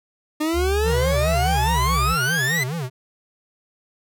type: exponential sweep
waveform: 40% pulse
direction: up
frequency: 300 to 2056 Hz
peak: -19 dBFS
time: 0.4-2.64 s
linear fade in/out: 10 ms
type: tone with pitch glide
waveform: sine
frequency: 71.7 to 64.25 Hz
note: D2 to C2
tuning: -41 to -31 cents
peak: -21 dBFS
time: 0.53-2.16 s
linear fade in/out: 50 ms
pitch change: -190 cents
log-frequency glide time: 1.52-2.01 s
type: tone with vibrato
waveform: square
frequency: 146.4 Hz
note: D3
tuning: 5 cents flat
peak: -25 dBFS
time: 0.83-2.9 s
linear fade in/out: 50 ms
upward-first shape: sine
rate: 4.8 Hz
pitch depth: 270 cents each way
effects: none